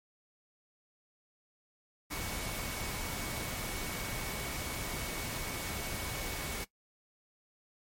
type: tone in noise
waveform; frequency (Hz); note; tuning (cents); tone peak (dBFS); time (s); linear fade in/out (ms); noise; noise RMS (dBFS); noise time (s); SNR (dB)
sine; 2230; C#7; +10; -46; 2.1-6.65; 20; pink; -38; 2.1-6.65; -11
effects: noise-tail reverb RT60 0.1 s tail -18 dB re dry + MP3 64 kbps